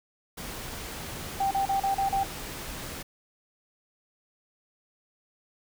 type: noise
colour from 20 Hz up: pink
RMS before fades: -38 dBFS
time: 0.37-3.03 s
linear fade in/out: 10 ms
type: tone bursts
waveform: sine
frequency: 784 Hz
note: G5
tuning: in tune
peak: -23 dBFS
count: 6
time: 1.4-2.235 s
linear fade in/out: 5 ms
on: 110 ms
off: 35 ms
effects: none